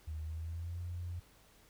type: tone with pitch glide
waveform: sine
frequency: 78 to 87.55 Hz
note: D#2 to F2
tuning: +5 to +5 cents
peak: -38 dBFS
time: 0.07-1.2 s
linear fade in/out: 10 ms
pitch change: +200 cents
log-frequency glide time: 0.22-0.8 s
effects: added 50 Hz sine -69 dBFS peak until 1.69 s + pink hiss -64 dBFS RMS until 1.69 s